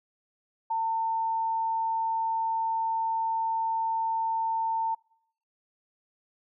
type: tone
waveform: sine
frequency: 900 Hz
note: A5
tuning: 39 cents sharp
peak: -25 dBFS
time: 0.7-4.95 s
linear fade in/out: 10 ms
effects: noise-tail reverb RT60 0.7 s tail -25 dB re dry